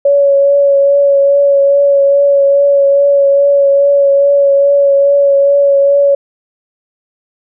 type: tone with vibrato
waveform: sine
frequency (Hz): 561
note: C#5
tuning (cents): +21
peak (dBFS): -5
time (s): 0.05-6.15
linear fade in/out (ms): 5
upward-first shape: triangle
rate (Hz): 2.4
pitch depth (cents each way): 20
effects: none